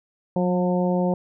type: harmonic tone with a mistuned harmonic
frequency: 179.3 Hz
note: F3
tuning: 46 cents sharp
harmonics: 1 / 2 / 3 / 4 / 5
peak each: -21 / -27 / -25 / -31 / -32 dBFS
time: 0.36-1.14 s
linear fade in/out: 2 ms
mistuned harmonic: 1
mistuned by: +21 cents
effects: none